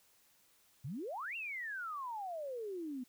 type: exponential two-way sweep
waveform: sine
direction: up then down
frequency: 116.54 to 2800 to 242.1 Hz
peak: -39 dBFS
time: 0.84-3.04 s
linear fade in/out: 10 ms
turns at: 1.36 s
effects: white hiss -69 dBFS RMS until 3.08 s